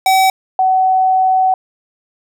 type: tone pair in turn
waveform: square / sine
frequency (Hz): 762 / 752.8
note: G5 / F#5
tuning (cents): -49 / +30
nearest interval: unison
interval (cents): 21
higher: first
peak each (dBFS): -9 / -9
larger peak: neither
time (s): 0.06-0.3 / 0.59-1.54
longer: second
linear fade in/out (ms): 2
effects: none